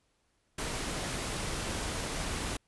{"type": "noise", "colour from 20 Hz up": "pink", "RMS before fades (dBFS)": -35, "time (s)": [0.58, 2.57], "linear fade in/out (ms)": 5, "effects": ["pink hiss -74 dBFS RMS until 2.67 s", "resampled to 24000 Hz"]}